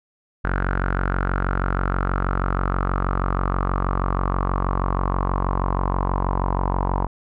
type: tone with low-pass filter sweep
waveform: sawtooth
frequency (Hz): 46.25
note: F#1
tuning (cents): 0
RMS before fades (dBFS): -22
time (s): 0.44-7.07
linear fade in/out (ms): 10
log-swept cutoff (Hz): 1500 to 970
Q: 6.3
effects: none